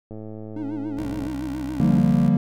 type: click train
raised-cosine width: 2 ms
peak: -24 dBFS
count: 126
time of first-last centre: 0.11-1.267 s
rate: 108 Hz
type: tone with vibrato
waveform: triangle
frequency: 293.7 Hz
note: D4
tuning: in tune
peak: -25 dBFS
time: 0.56-1.99 s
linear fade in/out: 5 ms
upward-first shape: sine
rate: 7.1 Hz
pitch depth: 120 cents each way
type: tone with pitch glide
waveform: 15% pulse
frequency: 63.9 to 64.64 Hz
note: C2 to C2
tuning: -40 to -20 cents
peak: -26 dBFS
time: 0.97-2.29 s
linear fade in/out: 10 ms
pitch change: +20 cents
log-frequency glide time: 1.41-1.99 s
type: chord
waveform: triangle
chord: G minor seventh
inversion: second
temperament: equal with one note detuned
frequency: 146.83 / 175.63 / 196 / 233.1 Hz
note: D3 / F3 / G3 / Bb3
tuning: 0 / +10 / 0 / 0 cents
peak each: -20 / -19 / -19 / -18 dBFS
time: 1.8-2.37 s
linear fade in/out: 2 ms
effects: none